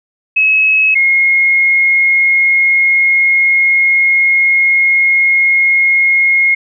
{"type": "tone pair in turn", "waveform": "sine", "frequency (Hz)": [2573, 2152], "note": ["E7", "C7"], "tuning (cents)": [-43, 48], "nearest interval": "minor third", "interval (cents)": 309, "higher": "first", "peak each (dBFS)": -7, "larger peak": "neither", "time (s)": [[0.36, 0.95], [0.95, 6.55]], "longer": "second", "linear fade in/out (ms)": 10, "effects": []}